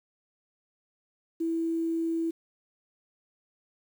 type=tone with quantisation; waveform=sine; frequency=329.6 Hz; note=E4; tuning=in tune; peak=-26 dBFS; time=1.4-2.31 s; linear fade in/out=10 ms; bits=9; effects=none